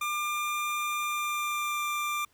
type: tone with pitch glide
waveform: 25% pulse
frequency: 1197 to 1187.4 Hz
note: D6 to D6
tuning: +33 to +19 cents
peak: -25 dBFS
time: 0.01-2.25 s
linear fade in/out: 5 ms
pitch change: -14 cents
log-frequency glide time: 0.99-1.84 s
effects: pink hiss -66 dBFS RMS until 2.33 s